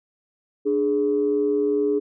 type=tone pair together; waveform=sine; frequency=295.1 / 417.3 Hz; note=D4 / G#4; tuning=+8 / +8 cents; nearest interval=tritone; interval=600 cents; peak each=-23 / -19 dBFS; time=0.65-2 s; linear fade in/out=20 ms; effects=tanh soft clip ceiling -11 dBFS